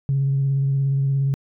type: tone with vibrato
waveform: sine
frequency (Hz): 137.3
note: C#3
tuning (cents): -16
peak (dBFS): -16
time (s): 0.09-1.34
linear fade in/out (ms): 0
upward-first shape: triangle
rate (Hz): 17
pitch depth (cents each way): 26
effects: tanh soft clip ceiling -13 dBFS